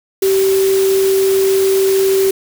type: tone in noise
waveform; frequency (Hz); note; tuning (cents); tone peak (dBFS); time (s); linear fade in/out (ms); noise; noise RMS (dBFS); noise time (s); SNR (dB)
sine; 386.1; G4; -26; -10; 0.22-2.31; 5; white; -24; 0.22-2.31; +11
effects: none